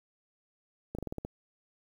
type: slowing click train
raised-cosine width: 2 ms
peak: -23 dBFS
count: 7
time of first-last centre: 0.95-1.25 s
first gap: 36 ms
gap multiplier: 1.13
effects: 9-bit